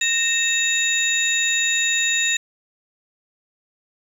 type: tone cluster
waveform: sine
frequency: 1846 / 2636 / 3764 / 7080 Hz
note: A#6 / E7 / A#7 / A8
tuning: -17 / -1 / +16 / +10 cents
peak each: -23 dBFS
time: 0.01-2.37 s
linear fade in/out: 5 ms
effects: 7-bit